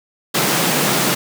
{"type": "high-pass noise", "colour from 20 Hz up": "pink", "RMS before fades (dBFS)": -17, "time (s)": [0.34, 1.15], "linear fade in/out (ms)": 10, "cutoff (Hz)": 130, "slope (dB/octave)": 96, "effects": []}